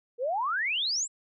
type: exponential sweep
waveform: sine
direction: up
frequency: 455.5 to 7960 Hz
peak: -26 dBFS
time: 0.18-1.08 s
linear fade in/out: 50 ms
effects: none